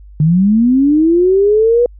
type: linear sweep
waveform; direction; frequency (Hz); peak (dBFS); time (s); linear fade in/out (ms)
sine; up; 146.83 to 489.9; -7; 0.2-1.86; 2
effects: added 50 Hz sine -34 dBFS peak until 1.99 s